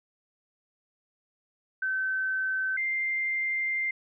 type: tone pair in turn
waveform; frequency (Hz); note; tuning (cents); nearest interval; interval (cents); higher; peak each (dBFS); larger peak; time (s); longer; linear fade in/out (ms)
sine; 1535 / 2096; G6 / C7; -37 / +2; perfect fourth; 539; second; -26; neither; 1.82-2.77 / 2.77-3.91; second; 5
effects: none